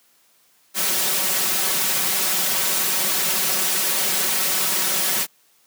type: noise with comb filter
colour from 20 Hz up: white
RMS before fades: -21 dBFS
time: 0.74-5.27 s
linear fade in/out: 50 ms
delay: 5.3 ms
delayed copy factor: +0.8
effects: white hiss -59 dBFS RMS until 5.66 s + high-pass 150 Hz 12 dB/octave